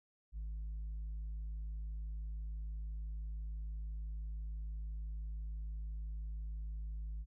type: tone with tanh clipping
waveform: sine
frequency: 53 Hz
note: G#1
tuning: 36 cents sharp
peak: -40 dBFS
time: 0.32-7.26 s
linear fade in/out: 50 ms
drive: 2 dB
effects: none